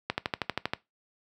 click train, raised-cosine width 0.3 ms, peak -11 dBFS, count 9, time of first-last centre 0.1-0.735 s, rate 12.6 Hz, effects noise-tail reverb RT60 0.2 s tail -20 dB re dry + high-pass 80 Hz 12 dB/octave

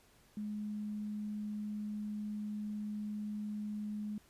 sine tone, 210 Hz, G#3, 19 cents sharp, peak -37 dBFS, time 0.37-4.18 s, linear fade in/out 2 ms, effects pink hiss -66 dBFS RMS until 4.29 s + resampled to 32000 Hz

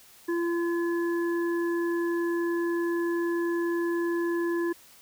harmonic tone, 341.3 Hz, F4, 40 cents flat, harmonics 1 / 3 / 5, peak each -25 / -38 / -37 dBFS, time 0.28-4.73 s, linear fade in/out 10 ms, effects white hiss -54 dBFS RMS until 5.01 s

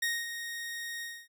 sawtooth tone with ADSR envelope, 1864.7 Hz, A#6, in tune, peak -24 dBFS, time 0.02-1.28 s, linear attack 7 ms, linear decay 230 ms, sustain -9 dB, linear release 260 ms, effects none

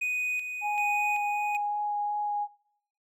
triangle tone with tremolo, 2489 Hz, D#7, in tune, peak -25 dBFS, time 0.01-1.57 s, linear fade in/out 10 ms, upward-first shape square, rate 1.3 Hz, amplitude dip 50%
sine tone with vibrato, 829 Hz, G#5, 3 cents flat, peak -27 dBFS, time 0.61-2.48 s, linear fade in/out 50 ms, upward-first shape sine, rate 2.7 Hz, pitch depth 9 cents each way
effects noise-tail reverb RT60 0.8 s tail -24 dB re dry

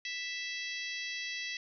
harmonic tone, 659 Hz, E5, 1 cent flat, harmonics 3 / 4 / 5 / 6 / 7 / 8 / 9, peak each -40 / -42 / -44 / -46 / -47 / -48 / -49 dBFS, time 0.05-1.57 s, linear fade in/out 2 ms, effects none

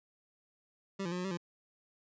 25% pulse tone with pitch steps, 195.3 / 171 / 179.5 / 181 / 192.9 / 172.8 Hz, G3 / F3 / F3 / F#3 / G3 / F3, -6 / -36 / +48 / -38 / -28 / -18 cents, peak -31 dBFS, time 0.99-1.374 s, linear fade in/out 10 ms, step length 64 ms, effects resampled to 16000 Hz

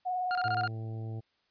sine tone with vibrato, 730 Hz, F#5, 24 cents flat, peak -29 dBFS, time 0.05-0.67 s, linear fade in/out 20 ms, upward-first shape triangle, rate 19 Hz, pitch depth 34 cents each way
45% pulse tone bursts, 1411 Hz, F6, 17 cents sharp, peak -31 dBFS, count 6, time 0.31-0.676 s, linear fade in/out 0 ms, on 41 ms, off 24 ms
harmonic tone, 111.4 Hz, A2, 22 cents sharp, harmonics 1 / 2 / 3 / 4 / 5 / 6 / 7, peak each -35 / -49 / -48 / -51 / -58 / -56 / -55 dBFS, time 0.44-1.21 s, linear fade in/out 20 ms
effects white hiss -73 dBFS RMS until 1.5 s + resampled to 11025 Hz

